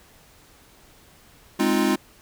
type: chord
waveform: square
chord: F minor seventh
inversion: first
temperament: equal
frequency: 207.7 / 261.6 / 311.1 / 349.2 Hz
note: Ab3 / C4 / Eb4 / F4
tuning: 0 / 0 / 0 / 0 cents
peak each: -25 dBFS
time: 1.59-1.96 s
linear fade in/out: 10 ms
effects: pink hiss -53 dBFS RMS until 2.21 s